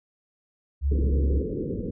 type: tone with vibrato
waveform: sine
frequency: 69.3 Hz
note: C#2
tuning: in tune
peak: -20 dBFS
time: 0.81-1.43 s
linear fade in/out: 50 ms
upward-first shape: sine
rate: 3.1 Hz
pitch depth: 18 cents each way
type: low-pass noise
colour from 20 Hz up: white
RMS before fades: -30 dBFS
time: 0.91-1.91 s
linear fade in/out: 10 ms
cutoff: 500 Hz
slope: 96 dB/octave
effects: none